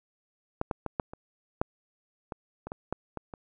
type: clicks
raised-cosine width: 1 ms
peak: -14 / -15 / -18 / -13 / -27 / -11 / -21 / -24 / -21 / -16 / -21 / -26 dBFS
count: 12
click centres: 0.614 / 0.712 / 0.863 / 0.998 / 1.135 / 1.615 / 2.322 / 2.67 / 2.719 / 2.926 / 3.173 / 3.338 s
effects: none